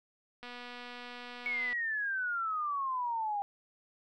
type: click train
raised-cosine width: 0.3 ms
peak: -30 dBFS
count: 318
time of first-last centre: 0.43-1.729 s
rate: 244 Hz
type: exponential sweep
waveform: sine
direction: down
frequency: 2234 to 798 Hz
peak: -31 dBFS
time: 1.46-3.42 s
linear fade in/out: 0 ms
effects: none